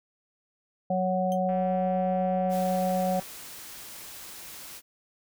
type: harmonic tone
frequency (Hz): 185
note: F#3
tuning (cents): 0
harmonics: 1 / 3 / 4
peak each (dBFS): -28 / -28 / -28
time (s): 0.9-3.2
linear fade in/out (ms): 5
type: tone with exponential decay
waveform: 15% pulse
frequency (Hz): 3136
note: G7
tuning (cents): 0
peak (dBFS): -31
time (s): 1.32-1.4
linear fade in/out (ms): 0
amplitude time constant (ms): 16
type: click train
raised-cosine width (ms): 0.5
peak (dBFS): -33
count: 336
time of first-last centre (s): 1.49-3.226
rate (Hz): 193
type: noise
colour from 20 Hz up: white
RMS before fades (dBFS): -43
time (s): 2.49-4.82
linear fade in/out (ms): 50
effects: none